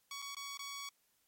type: tone with dropouts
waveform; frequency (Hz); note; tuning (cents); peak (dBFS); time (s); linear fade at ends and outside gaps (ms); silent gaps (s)
10% pulse; 1123; C#6; +22; -34; 0.11-0.89; 2; 0.219-0.223 / 0.348-0.367 / 0.573-0.592
effects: white hiss -75 dBFS RMS until 1.27 s + MP3 64 kbps

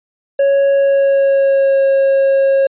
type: tone with pitch glide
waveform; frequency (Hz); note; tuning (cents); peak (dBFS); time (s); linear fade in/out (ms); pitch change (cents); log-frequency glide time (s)
triangle; 554.4 to 544.2; C#5 to C#5; 0 to -32; -7; 0.39-2.67; 5; -32; 0.71-1.83
effects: resampled to 8000 Hz

